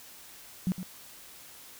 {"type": "tone with echo", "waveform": "sine", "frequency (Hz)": 184, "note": "F#3", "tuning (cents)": -9, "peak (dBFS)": -24, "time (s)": [0.67, 0.72], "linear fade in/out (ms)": 0, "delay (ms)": 110, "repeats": 1, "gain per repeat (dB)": -10, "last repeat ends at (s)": 0.83, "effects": ["white hiss -50 dBFS RMS until 1.79 s"]}